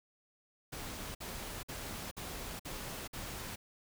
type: noise bursts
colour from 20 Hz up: pink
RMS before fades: -43 dBFS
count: 6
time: 0.72-3.56 s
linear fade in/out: 10 ms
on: 430 ms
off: 52 ms
effects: none